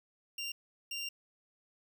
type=tone bursts at uneven times; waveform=25% pulse; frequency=2781 Hz; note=F7; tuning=8 cents flat; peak=-33 dBFS; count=2; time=0.38-0.52 / 0.91-1.09 s; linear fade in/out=5 ms; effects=none